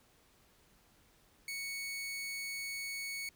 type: tone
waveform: sawtooth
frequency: 2220 Hz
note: C#7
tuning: 2 cents sharp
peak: -35 dBFS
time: 1.48-3.29 s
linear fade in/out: 2 ms
effects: pink hiss -67 dBFS RMS until 3.35 s